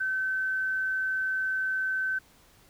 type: tone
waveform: sine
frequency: 1533 Hz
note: G6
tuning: 39 cents flat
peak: -26 dBFS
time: 0-2.19 s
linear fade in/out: 10 ms
effects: pink hiss -59 dBFS RMS until 2.69 s